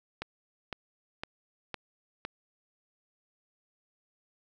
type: click train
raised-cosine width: 0.3 ms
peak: -19 dBFS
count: 5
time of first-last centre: 0.22-2.25 s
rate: 1.97 Hz
effects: none